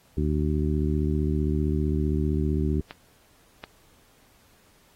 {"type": "harmonic tone", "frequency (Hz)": 75.4, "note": "D2", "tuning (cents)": 46, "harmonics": [1, 2, 3, 4, 5], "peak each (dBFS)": [-25, -28, -30, -31, -32], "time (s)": [0.17, 2.81], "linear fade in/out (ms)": 5}
{"type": "clicks", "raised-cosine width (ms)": 0.3, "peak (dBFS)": -21, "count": 2, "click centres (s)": [2.909, 3.639]}
{"effects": ["pink hiss -60 dBFS RMS until 4.95 s", "AAC 48 kbps"]}